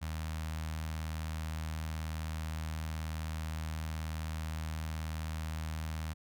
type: tone with notch filter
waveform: sawtooth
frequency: 79 Hz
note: D#2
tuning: 27 cents sharp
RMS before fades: -38 dBFS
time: 0.01-6.14 s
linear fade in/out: 20 ms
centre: 390 Hz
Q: 0.63
effects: none